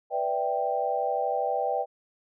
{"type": "chord", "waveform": "sine", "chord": "E minor seventh", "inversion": "second", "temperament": "equal", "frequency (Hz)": [493.9, 587.3, 659.3, 784], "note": ["B4", "D5", "E5", "G5"], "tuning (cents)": [0, 0, 0, 0], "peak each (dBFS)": [-31, -31, -32, -28], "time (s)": [0.1, 1.86], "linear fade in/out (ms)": 50, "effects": []}